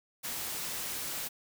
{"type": "noise", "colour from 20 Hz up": "white", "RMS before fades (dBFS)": -37, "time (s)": [0.23, 1.29], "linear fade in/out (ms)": 20, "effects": []}